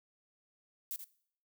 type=noise with echo; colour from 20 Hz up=violet; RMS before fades=-39 dBFS; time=0.91-0.96 s; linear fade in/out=0 ms; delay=82 ms; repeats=1; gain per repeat=-8 dB; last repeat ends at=1.042 s; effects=noise-tail reverb RT60 0.6 s tail -20 dB re dry